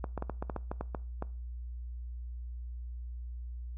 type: clicks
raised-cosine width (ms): 1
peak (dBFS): -21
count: 11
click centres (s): 0.042 / 0.177 / 0.224 / 0.297 / 0.425 / 0.498 / 0.563 / 0.715 / 0.81 / 0.948 / 1.224
effects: noise-tail reverb RT60 0.4 s tail -21 dB re dry + added 60 Hz sine -38 dBFS peak until 3.77 s